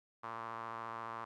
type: tone with band-pass filter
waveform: sawtooth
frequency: 114.3 Hz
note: A#2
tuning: 34 cents flat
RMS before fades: -44 dBFS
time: 0.23-1.25 s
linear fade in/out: 10 ms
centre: 1100 Hz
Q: 4
effects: none